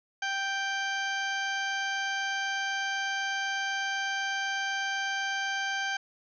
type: harmonic tone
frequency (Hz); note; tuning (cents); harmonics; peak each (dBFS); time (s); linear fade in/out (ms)
784; G5; 0; 1 / 2 / 3 / 4 / 5 / 6 / 7 / 8; -35 / -31 / -39 / -38 / -50 / -44 / -51 / -44; 0.22-5.97; 5
effects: none